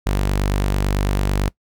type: tone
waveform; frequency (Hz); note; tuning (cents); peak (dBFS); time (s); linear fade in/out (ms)
sawtooth; 49; G1; 0; -13; 0.06-1.49; 10
effects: noise-tail reverb RT60 0.1 s tail -22 dB re dry